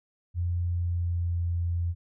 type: tone with pitch glide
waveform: sine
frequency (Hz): 87.31 to 86.01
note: F2 to F2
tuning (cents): 0 to -26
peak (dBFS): -25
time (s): 0.34-1.95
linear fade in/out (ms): 50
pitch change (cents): -26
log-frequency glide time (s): 0.65-1.45
effects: none